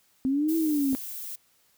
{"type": "linear two-way sweep", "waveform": "sine", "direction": "up then down", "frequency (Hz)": [257.7, 329.6, 258.7], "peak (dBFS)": -22, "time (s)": [0.25, 0.95], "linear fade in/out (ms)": 0, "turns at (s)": 0.56}
{"type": "noise", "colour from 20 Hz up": "violet", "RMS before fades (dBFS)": -37, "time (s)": [0.48, 1.36], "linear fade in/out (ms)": 10}
{"type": "clicks", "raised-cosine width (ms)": 2, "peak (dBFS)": [-26, -36], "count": 2, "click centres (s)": [0.931, 0.952]}
{"effects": ["white hiss -65 dBFS RMS until 1.77 s"]}